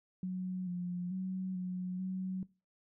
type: tone with pitch steps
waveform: sine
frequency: 184.3 / 177.7 / 187.1 / 182.5 / 187 Hz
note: F#3 / F3 / F#3 / F#3 / F#3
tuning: -7 / +30 / +20 / -24 / +19 cents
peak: -34 dBFS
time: 0.23-2.43 s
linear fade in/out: 2 ms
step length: 440 ms
effects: noise-tail reverb RT60 0.3 s tail -21 dB re dry